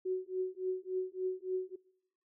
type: tone with tremolo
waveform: sine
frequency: 371.7 Hz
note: F#4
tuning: 8 cents sharp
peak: -29 dBFS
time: 0.05-1.76 s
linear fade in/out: 10 ms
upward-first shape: triangle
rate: 3.5 Hz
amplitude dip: 100%
effects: noise-tail reverb RT60 0.8 s tail -24 dB re dry